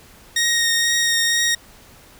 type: tone with vibrato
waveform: 15% pulse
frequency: 1864.7 Hz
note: A#6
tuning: in tune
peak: -10 dBFS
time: 0.36-1.55 s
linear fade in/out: 5 ms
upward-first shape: triangle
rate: 2.1 Hz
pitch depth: 15 cents each way
effects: pink hiss -47 dBFS RMS until 2.19 s